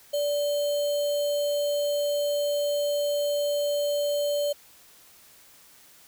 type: tone with sample-and-hold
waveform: sine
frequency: 581 Hz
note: D5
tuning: 19 cents flat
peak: -23 dBFS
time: 0.13-4.53 s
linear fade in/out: 10 ms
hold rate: 3675 Hz
effects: white hiss -54 dBFS RMS until 6.07 s